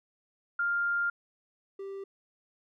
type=tone pair in turn; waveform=sine / triangle; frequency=1400 / 391.9 Hz; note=F6 / G4; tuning=+4 / 0 cents; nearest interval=octave + minor seventh; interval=2204 cents; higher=first; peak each=-26 / -35 dBFS; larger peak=first; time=0.59-1.1 / 1.79-2.04 s; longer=first; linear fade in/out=5 ms; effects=none